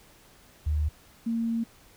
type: tone pair in turn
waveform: sine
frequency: 75.7 / 229.4 Hz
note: D#2 / A#3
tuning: -47 / -28 cents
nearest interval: octave + perfect fifth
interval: 1919 cents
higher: second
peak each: -23 / -25 dBFS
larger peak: first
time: 0.66-0.89 / 1.26-1.64 s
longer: second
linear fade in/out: 10 ms
effects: pink hiss -56 dBFS RMS until 1.96 s